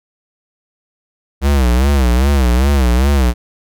square tone with vibrato, 65.41 Hz, C2, in tune, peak -10 dBFS, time 1.41-3.34 s, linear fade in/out 50 ms, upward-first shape sine, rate 2.5 Hz, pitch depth 160 cents each way, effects none

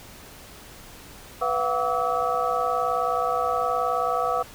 sine tone cluster, 495.3 / 686 / 745 / 1145 / 1292 Hz, B4 / F5 / F#5 / D6 / E6, +5 / -31 / +12 / -44 / -35 cents, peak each -28 dBFS, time 1.41-4.43 s, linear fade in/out 10 ms, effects pink hiss -45 dBFS RMS until 4.54 s

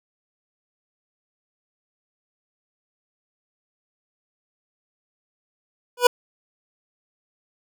25% pulse tone with exponential growth, 490 Hz, B4, 14 cents flat, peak -3 dBFS, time 5.97-6.07 s, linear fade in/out 5 ms, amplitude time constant 20 ms, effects none

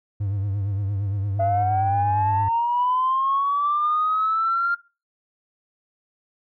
triangle tone with vibrato, 99.8 Hz, G2, 32 cents sharp, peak -20 dBFS, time 0.2-2.49 s, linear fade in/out 10 ms, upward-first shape triangle, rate 8.7 Hz, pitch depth 79 cents each way
sine linear sweep, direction up, 676 to 1400 Hz, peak -18 dBFS, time 1.39-4.75 s, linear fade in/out 10 ms
effects noise-tail reverb RT60 0.3 s tail -19 dB re dry + tanh soft clip ceiling -13 dBFS

